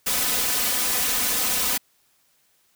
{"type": "noise with comb filter", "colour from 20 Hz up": "white", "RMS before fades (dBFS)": -23, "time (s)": [0.06, 1.78], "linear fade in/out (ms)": 10, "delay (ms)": 4, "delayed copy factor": 0.9, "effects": ["white hiss -64 dBFS RMS until 2.75 s"]}